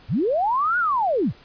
sine linear two-way sweep, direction up then down, 67.2 to 1480 to 67.2 Hz, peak -18 dBFS, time 0.08-1.33 s, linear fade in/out 50 ms, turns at 0.78 s, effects pink hiss -50 dBFS RMS until 1.44 s + resampled to 11025 Hz

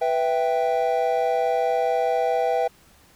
triangle chord, E minor, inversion second, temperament equal, 493.9 / 659.3 / 784 Hz, B4 / E5 / G5, 0 / 0 / 0 cents, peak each -22 dBFS, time 0.01-2.68 s, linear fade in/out 10 ms, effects pink hiss -55 dBFS RMS until 3.15 s

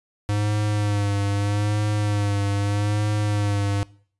square tone with vibrato, 102.9 Hz, G#2, 16 cents flat, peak -21 dBFS, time 0.29-3.83 s, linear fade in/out 0 ms, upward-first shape sine, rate 0.8 Hz, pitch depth 40 cents each way, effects noise-tail reverb RT60 0.5 s tail -22 dB re dry + resampled to 24000 Hz

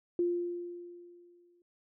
sine tone with exponential decay, 349.2 Hz, F4, in tune, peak -25 dBFS, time 0.19-1.62 s, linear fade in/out 2 ms, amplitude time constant 310 ms, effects none

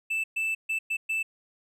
triangle tone bursts at uneven times, 2643 Hz, E7, 4 cents sharp, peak -24 dBFS, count 5, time 0.1-0.24 / 0.36-0.55 / 0.69-0.79 / 0.9-0.97 / 1.09-1.23 s, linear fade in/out 10 ms, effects none

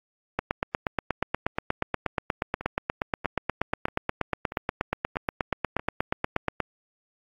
two click trains, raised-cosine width 0.5 ms, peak -20 / -9 dBFS, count 6 / 53, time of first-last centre 2.61-5.795 / 0.39-6.603 s, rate 1.57 / 8.37 Hz, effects AAC 32 kbps

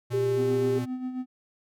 square tone with vibrato, 120 Hz, B2, 49 cents flat, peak -31 dBFS, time 0.1-0.86 s, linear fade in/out 20 ms, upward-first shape square, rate 16 Hz, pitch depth 10 cents each way
sine tone, 396.2 Hz, G4, 18 cents sharp, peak -23 dBFS, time 0.13-0.79 s, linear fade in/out 10 ms
triangle tone with tremolo, 254.6 Hz, C4, 47 cents flat, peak -26 dBFS, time 0.36-1.26 s, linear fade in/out 50 ms, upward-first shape sine, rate 7.5 Hz, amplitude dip 55%
effects none

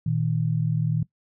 sine tone pair together, 117.5 / 157.93 Hz, A#2 / D#3, +14 / +26 cents, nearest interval perfect fourth, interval 512 cents, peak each -25 / -23 dBFS, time 0.06-1.03 s, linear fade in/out 5 ms, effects noise-tail reverb RT60 0.1 s tail -19 dB re dry

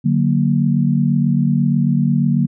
sine chord, D augmented, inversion none, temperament equal, 146.83 / 185 / 233.1 Hz, D3 / F#3 / A#3, 0 / 0 / 0 cents, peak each -16 / -18 / -17 dBFS, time 0.04-2.47 s, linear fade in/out 20 ms, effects none

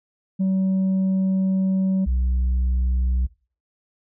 sine tone pair in turn, 190 / 62.62 Hz, F#3 / B1, +46 / +25 cents, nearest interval octave + perfect fifth, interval 1921 cents, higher first, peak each -15 dBFS, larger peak neither, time 0.39-2.06 / 2.06-3.27 s, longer first, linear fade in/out 20 ms, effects noise-tail reverb RT60 0.4 s tail -23 dB re dry + tanh soft clip ceiling -17 dBFS

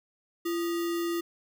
sine tone with sample-and-hold, 340.4 Hz, F4, 44 cents flat, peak -27 dBFS, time 0.45-1.21 s, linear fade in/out 10 ms, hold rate 1575 Hz, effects none

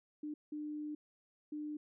sine tone bursts at uneven times, 300 Hz, D4, 37 cents sharp, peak -39 dBFS, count 3, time 0.23-0.34 / 0.52-0.95 / 1.52-1.77 s, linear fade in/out 5 ms, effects none

